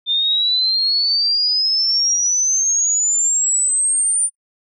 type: exponential sweep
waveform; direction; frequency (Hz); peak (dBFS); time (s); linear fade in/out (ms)
sine; up; 3583 to 9260; -14; 0.06-4.3; 50
effects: noise-tail reverb RT60 0.1 s tail -23 dB re dry